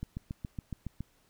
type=click train; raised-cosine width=5 ms; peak=-24 dBFS; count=8; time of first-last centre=0.03-1.006 s; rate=7.17 Hz; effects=pink hiss -68 dBFS RMS until 1.29 s